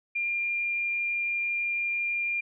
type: tone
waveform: sine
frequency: 2398 Hz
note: D7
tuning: 36 cents sharp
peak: -26 dBFS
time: 0.15-2.41 s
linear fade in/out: 10 ms
effects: none